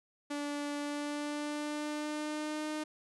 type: tone with pitch glide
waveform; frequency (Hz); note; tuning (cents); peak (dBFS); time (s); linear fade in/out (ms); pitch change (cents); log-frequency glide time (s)
sawtooth; 290.2 to 305.9; D4 to D#4; -21 to -29; -31; 0.3-2.84; 10; +92; 0.77-2.68
effects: resampled to 24000 Hz